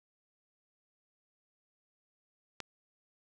click, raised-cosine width 0.2 ms, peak -21 dBFS, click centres 2.603 s, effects 9-bit

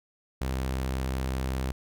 sawtooth tone, 65.3 Hz, C2, 3 cents flat, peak -24 dBFS, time 0.41-1.72 s, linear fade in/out 5 ms, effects none

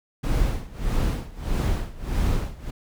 brown noise with tremolo, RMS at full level -21 dBFS, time 0.23-2.71 s, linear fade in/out 10 ms, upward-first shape sine, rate 1.6 Hz, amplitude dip 90%, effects none

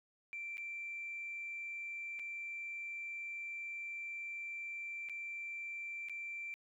sine tone with dropouts, 2349 Hz, D7, in tune, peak -40 dBFS, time 0.33-6.54 s, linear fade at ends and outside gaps 0 ms, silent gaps 0.571-0.58 / 2.191-2.195 / 5.088-5.096 / 6.086-6.096 s, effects tanh soft clip ceiling -36 dBFS + 13-bit

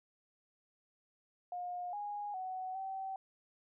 sine tone with pitch steps, 714 / 824 / 747 / 769 Hz, F5 / G#5 / F#5 / G5, +38 / -14 / +16 / -33 cents, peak -38 dBFS, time 1.52-3.16 s, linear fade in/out 2 ms, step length 410 ms, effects none

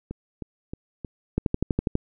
two click trains, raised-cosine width 3 ms, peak -20 / -9 dBFS, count 4 / 8, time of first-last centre 0.11-1.048 / 1.38-1.954 s, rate 3.2 / 12.2 Hz, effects none

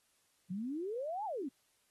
sine exponential two-way sweep, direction up then down, 175.7 to 896 to 245.7 Hz, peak -36 dBFS, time 0.5-1.49 s, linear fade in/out 10 ms, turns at 1.25 s, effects white hiss -74 dBFS RMS until 1.9 s + AAC 32 kbps

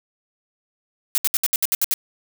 blue noise bursts, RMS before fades -19 dBFS, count 9, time 1.15-1.939 s, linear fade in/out 0 ms, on 29 ms, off 66 ms, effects none

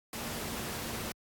sine tone in noise, 230 Hz, A#3, 23 cents flat, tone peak -46 dBFS, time 0.13-1.12 s, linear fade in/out 2 ms, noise pink, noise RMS -38 dBFS, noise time 0.13-1.12 s, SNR -11 dB, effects high-pass 60 Hz 12 dB/octave + AAC 64 kbps

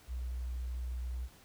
sine tone, 61.74 Hz, B1, in tune, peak -35 dBFS, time 0.07-1.29 s, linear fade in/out 50 ms, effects pink hiss -60 dBFS RMS until 1.44 s

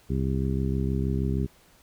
harmonic tone, 66.4 Hz, C2, 26 cents sharp, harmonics 1 / 2 / 3 / 4 / 5 / 6, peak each -28 / -28 / -30 / -35 / -37 / -35 dBFS, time 0.09-1.47 s, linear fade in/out 20 ms, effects pink hiss -58 dBFS RMS until 1.82 s

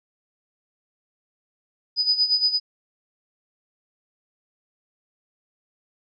sine tone with tremolo, 4978 Hz, D#8, in tune, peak -15 dBFS, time 1.96-2.6 s, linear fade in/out 50 ms, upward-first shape sine, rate 8.6 Hz, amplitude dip 75%, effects none

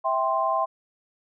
sine chord, C major, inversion first, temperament just, 654.1 / 784.9 / 1046.5 Hz, E5 / G5 / C6, -14 / +2 / 0 cents, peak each -26 / -27 / -24 dBFS, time 0.04-0.66 s, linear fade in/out 20 ms, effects none

